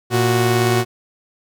sawtooth tone pair together, 116.54 / 368.9 Hz, A#2 / F#4, 0 / -5 cents, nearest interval octave + minor sixth, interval 1995 cents, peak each -13 dBFS, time 0.1-0.85 s, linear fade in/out 50 ms, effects none

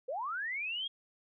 sine linear sweep, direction up, 470 to 3308 Hz, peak -34 dBFS, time 0.08-0.88 s, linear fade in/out 10 ms, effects none

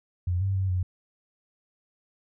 sine tone with pitch steps, 89 / 97.1 / 95.3 / 91.1 Hz, F2 / G2 / G2 / F#2, +33 / -16 / -48 / -26 cents, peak -23 dBFS, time 0.27-0.83 s, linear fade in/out 5 ms, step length 140 ms, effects none

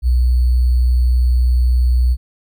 sine tone with sample-and-hold, 61.74 Hz, B1, in tune, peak -10 dBFS, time 0.02-2.17 s, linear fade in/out 50 ms, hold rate 4410 Hz, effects none

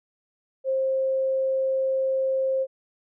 sine tone, 530 Hz, C5, 22 cents sharp, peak -21 dBFS, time 0.64-2.67 s, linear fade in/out 50 ms, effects none

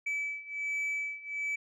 sine beating tone pair, 2300 / 2301.3 Hz, D7 / D7, -37 / -36 cents, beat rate 1.3 Hz, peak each -34 / -32 dBFS, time 0.06-1.56 s, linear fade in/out 10 ms, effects tanh soft clip ceiling -29 dBFS

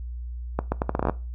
accelerating click train, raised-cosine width 1 ms, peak -9 dBFS, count 11, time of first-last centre 0.59-1.097 s, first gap 130 ms, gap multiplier 0.76, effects noise-tail reverb RT60 0.3 s tail -19 dB re dry + added 60 Hz sine -31 dBFS peak until 1.34 s

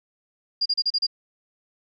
sine tone bursts, 4822 Hz, D8, 45 cents sharp, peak -19 dBFS, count 6, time 0.61-1.068 s, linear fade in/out 10 ms, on 48 ms, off 34 ms, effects none

